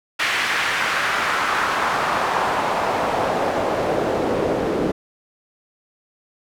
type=noise with band-pass filter sweep; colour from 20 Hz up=pink; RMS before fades=-21 dBFS; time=0.19-4.92 s; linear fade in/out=10 ms; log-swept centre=2100 to 380 Hz; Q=1.6; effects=none